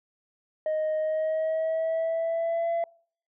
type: tone with pitch glide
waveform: sine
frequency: 622.3 to 674.7 Hz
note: D#5 to E5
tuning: 0 to +40 cents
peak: -22 dBFS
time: 0.66-2.84 s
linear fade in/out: 2 ms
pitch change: +140 cents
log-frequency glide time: 0.98-2.72 s
effects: noise-tail reverb RT60 0.5 s tail -26 dB re dry + tanh soft clip ceiling -23 dBFS